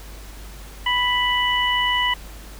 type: harmonic tone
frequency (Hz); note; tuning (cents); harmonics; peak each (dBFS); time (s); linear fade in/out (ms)
987.8; B5; 0; 1 / 2 / 3; -22 / -22 / -22; 0.86-2.14; 5
effects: added 50 Hz sine -37 dBFS peak until 2.59 s + pink hiss -43 dBFS RMS until 2.59 s